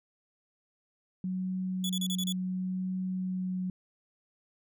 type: tone with vibrato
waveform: sine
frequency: 185 Hz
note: F#3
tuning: in tune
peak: -30 dBFS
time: 1.24-3.7 s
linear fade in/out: 2 ms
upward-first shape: triangle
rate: 0.72 Hz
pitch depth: 10 cents each way
type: tone bursts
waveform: sawtooth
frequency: 3420 Hz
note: A7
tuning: 50 cents flat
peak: -29 dBFS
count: 6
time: 1.84-2.324 s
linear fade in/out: 2 ms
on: 54 ms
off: 32 ms
effects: none